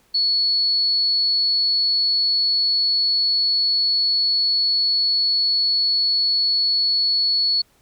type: tone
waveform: sine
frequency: 4400 Hz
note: C#8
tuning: 14 cents flat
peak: -16 dBFS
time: 0.14-7.62 s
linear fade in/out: 10 ms
effects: pink hiss -59 dBFS RMS until 7.81 s